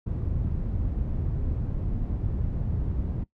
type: low-pass noise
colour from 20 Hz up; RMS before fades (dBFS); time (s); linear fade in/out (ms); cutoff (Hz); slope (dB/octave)
white; -28; 0.06-3.24; 10; 100; 12
effects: noise-tail reverb RT60 0.1 s tail -18 dB re dry